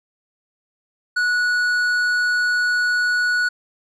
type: tone with tanh clipping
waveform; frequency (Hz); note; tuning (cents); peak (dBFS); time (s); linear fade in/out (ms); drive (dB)
sine; 1467; F#6; -15; -18; 1.16-3.49; 10; 9
effects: none